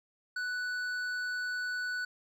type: tone with hard clipping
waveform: triangle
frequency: 1485 Hz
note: F#6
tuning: 6 cents sharp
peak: -34 dBFS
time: 0.36-2.05 s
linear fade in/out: 5 ms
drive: 11 dB
effects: none